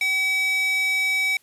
square tone with high-pass filter, 762 Hz, G5, 49 cents flat, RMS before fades -22 dBFS, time 0.01-1.37 s, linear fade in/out 2 ms, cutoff 2400 Hz, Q 4.4, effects white hiss -60 dBFS RMS until 1.42 s + resampled to 32000 Hz

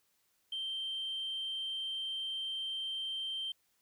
sine tone, 3136 Hz, G7, in tune, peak -34 dBFS, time 0.52-3.52 s, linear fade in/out 5 ms, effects tanh soft clip ceiling -32 dBFS + white hiss -75 dBFS RMS until 3.81 s

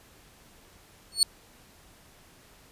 30% pulse tone with exponential growth, 4400 Hz, C#8, 14 cents flat, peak -11 dBFS, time 1.12-1.23 s, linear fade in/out 1 ms, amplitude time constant 23 ms, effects pink hiss -56 dBFS RMS until 2.71 s + resampled to 32000 Hz

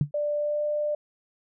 sine tone with exponential decay, 145.4 Hz, D3, 17 cents flat, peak -15 dBFS, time 0.01-0.11 s, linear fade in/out 2 ms, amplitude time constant 20 ms
sine tone with pitch glide, 590 to 595.8 Hz, D5 to D5, +8 to +25 cents, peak -24 dBFS, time 0.14-0.95 s, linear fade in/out 5 ms, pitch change +17 cents, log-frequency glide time 0.36-0.64 s
effects none

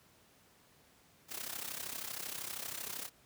white noise with amplitude modulation, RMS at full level -39 dBFS, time 1.28-3.1 s, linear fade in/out 50 ms, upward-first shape sine, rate 32.8 Hz, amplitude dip 75%, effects pink hiss -65 dBFS RMS until 3.25 s + high-pass 80 Hz 12 dB/octave

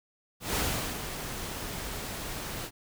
pink noise with ADSR envelope, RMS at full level -28 dBFS, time 0.4-2.71 s, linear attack 160 ms, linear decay 420 ms, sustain -9 dB, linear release 58 ms, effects none

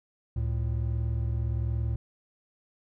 triangle tone pair together, 70.8 / 112.09 Hz, C#2 / A2, +37 / +33 cents, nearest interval minor sixth, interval 796 cents, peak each -27 dBFS, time 0.36-1.96 s, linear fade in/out 5 ms, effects none

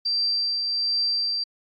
sine tone with tremolo, 4699 Hz, D8, in tune, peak -20 dBFS, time 0.05-1.44 s, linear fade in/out 10 ms, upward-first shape triangle, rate 1.3 Hz, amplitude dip 35%, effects AAC 64 kbps

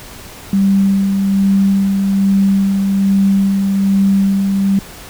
sine tone with tremolo, 196 Hz, G3, in tune, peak -8 dBFS, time 0.53-4.79 s, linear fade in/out 2 ms, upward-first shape sine, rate 1.2 Hz, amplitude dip 35%, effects pink hiss -34 dBFS RMS until 5.09 s

